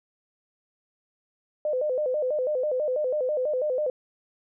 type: tone with vibrato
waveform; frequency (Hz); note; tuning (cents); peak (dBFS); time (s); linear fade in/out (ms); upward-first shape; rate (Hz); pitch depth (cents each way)
sine; 554.4; C#5; 0; -23; 1.65-3.9; 2; square; 6.1; 150
effects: none